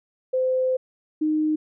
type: tone pair in turn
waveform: sine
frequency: 515 / 308.3 Hz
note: C5 / D#4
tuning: -28 / -16 cents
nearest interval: major sixth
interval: 888 cents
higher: first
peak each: -19 dBFS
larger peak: neither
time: 0.33-0.77 / 1.21-1.56 s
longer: first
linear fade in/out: 10 ms
effects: none